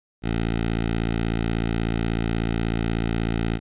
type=tone with notch filter; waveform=10% pulse; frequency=56.4 Hz; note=A1; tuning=44 cents sharp; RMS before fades=-24 dBFS; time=0.22-3.6 s; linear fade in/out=50 ms; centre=980 Hz; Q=2; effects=resampled to 8000 Hz